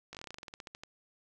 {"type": "slowing click train", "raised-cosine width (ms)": 0.2, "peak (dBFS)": -27, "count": 17, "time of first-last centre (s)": [0.13, 0.835], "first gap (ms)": 18, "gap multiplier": 1.11, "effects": []}